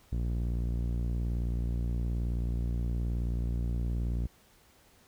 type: tone with low-pass filter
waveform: sawtooth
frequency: 58.9 Hz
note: A#1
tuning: 19 cents sharp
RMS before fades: -31 dBFS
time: 0.12-4.27 s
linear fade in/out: 5 ms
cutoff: 250 Hz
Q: 0.62
effects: pink hiss -62 dBFS RMS until 5.07 s

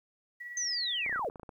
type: tone with tremolo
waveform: sine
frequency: 1935 Hz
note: B6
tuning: 36 cents flat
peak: -38 dBFS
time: 0.4-1.19 s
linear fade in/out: 10 ms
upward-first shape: triangle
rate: 19 Hz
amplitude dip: 45%
type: linear sweep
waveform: sine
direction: down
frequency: 6310 to 383.9 Hz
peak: -30 dBFS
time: 0.57-1.29 s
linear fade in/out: 2 ms
type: clicks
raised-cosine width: 1 ms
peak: -31 dBFS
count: 11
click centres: 1.063 / 1.095 / 1.127 / 1.16 / 1.194 / 1.247 / 1.299 / 1.358 / 1.397 / 1.432 / 1.492 s
effects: 11-bit

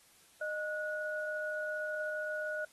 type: tone pair together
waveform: sine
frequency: 614.3 / 1461 Hz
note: D#5 / F#6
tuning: -22 / -22 cents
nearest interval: octave + minor third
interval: 1500 cents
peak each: -37 / -37 dBFS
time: 0.41-2.65 s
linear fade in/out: 5 ms
effects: white hiss -63 dBFS RMS until 2.72 s + AAC 32 kbps

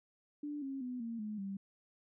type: tone with pitch steps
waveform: sine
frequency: 293.7 / 270.9 / 249.8 / 230.4 / 212.5 / 196.02 Hz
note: D4 / C#4 / B3 / A#3 / G#3 / G3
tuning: 0 / -40 / +20 / -20 / +40 / 0 cents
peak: -38 dBFS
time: 0.43-1.57 s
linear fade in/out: 5 ms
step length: 190 ms
effects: none

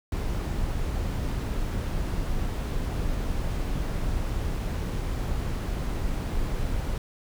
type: noise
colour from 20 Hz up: brown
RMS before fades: -28 dBFS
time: 0.12-6.98 s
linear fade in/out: 2 ms
effects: none

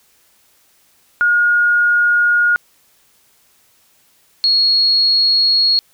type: tone pair in turn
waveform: sine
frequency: 1433 / 4315 Hz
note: F6 / C#8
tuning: +44 / -47 cents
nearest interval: octave + perfect fifth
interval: 1909 cents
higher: second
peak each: -10 dBFS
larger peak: neither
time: 1.21-2.56 / 4.44-5.79 s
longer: neither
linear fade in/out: 0 ms
effects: white hiss -55 dBFS RMS until 5.93 s

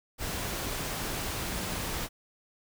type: tone in noise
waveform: sine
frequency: 185 Hz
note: F#3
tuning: in tune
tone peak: -42 dBFS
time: 1.44-1.97 s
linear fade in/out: 50 ms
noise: pink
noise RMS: -34 dBFS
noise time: 0.18-2.09 s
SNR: -11 dB
effects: none

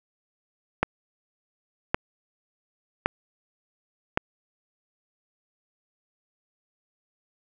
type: click train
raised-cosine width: 0.5 ms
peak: -5 dBFS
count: 4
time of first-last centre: 0.83-4.174 s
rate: 0.897 Hz
effects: none

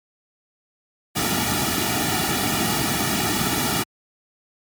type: noise with comb filter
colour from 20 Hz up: pink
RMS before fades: -22 dBFS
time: 1.15-3.84 s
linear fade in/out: 20 ms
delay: 1.9 ms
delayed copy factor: -0.9
effects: high-pass 80 Hz 12 dB/octave + MP3 96 kbps

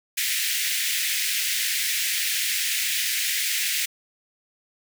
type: high-pass noise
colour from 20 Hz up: pink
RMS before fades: -25 dBFS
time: 0.17-3.86 s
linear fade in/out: 10 ms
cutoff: 1800 Hz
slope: 48 dB/octave
effects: none

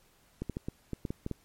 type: clicks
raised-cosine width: 3 ms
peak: -21 dBFS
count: 9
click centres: 0.42 / 0.497 / 0.569 / 0.685 / 0.933 / 1.052 / 1.105 / 1.264 / 1.313 s
effects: pink hiss -65 dBFS RMS until 1.44 s + MP3 64 kbps

